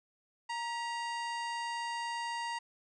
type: harmonic tone with a mistuned harmonic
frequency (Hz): 934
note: A#5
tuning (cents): +3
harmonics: 1 / 2 / 3 / 4 / 5 / 6 / 7 / 8 / 9 / 10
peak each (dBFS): -36 / -42 / -45 / -55 / -48 / -60 / -55 / -60 / -55 / -65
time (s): 0.49-2.59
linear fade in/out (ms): 10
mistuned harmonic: 2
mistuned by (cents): +58
effects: none